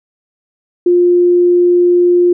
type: tone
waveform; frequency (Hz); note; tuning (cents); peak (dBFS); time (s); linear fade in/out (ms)
sine; 352.9; F4; +18; -6; 0.86-2.33; 5
effects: none

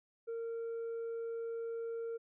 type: tone with tanh clipping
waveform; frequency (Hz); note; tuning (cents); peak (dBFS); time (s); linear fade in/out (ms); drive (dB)
sine; 460; A#4; -23; -38; 0.27-2.18; 20; 2
effects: none

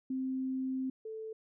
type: tone pair in turn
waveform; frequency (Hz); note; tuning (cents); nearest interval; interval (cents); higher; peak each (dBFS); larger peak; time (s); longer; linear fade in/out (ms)
sine; 261.6 / 440; C4 / A4; 0 / 0; major sixth; 900; second; -32 / -39; first; 0.1-0.9 / 1.05-1.33; first; 5
effects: none

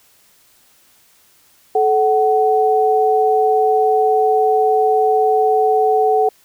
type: tone pair together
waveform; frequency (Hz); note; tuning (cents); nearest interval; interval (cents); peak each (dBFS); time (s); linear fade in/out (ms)
sine; 433.6 / 750; A4 / F#5; -25 / +23; major sixth; 948; -14; 1.75-6.29; 5
effects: white hiss -53 dBFS RMS until 6.44 s

